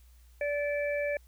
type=harmonic tone; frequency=580 Hz; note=D5; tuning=22 cents flat; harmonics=1 / 3 / 4; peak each=-29 / -38 / -37 dBFS; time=0.41-1.17 s; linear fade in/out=2 ms; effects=added 60 Hz sine -54 dBFS peak until 1.27 s + white hiss -67 dBFS RMS until 1.27 s